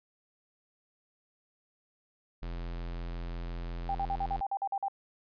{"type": "tone", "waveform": "square", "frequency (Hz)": 42.83, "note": "F1", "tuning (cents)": -33, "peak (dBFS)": -36, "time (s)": [2.42, 4.41], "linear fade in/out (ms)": 10}
{"type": "tone bursts", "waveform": "sine", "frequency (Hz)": 790, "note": "G5", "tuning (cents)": 13, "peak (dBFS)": -29, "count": 10, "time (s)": [3.89, 4.883], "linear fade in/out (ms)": 2, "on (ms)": 57, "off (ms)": 47}
{"effects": ["resampled to 11025 Hz"]}